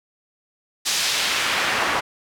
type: noise with band-pass filter sweep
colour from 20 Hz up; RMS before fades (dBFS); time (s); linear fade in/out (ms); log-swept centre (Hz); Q
pink; -22; 0.85-2.01; 20; 5500 to 1200; 0.89
effects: none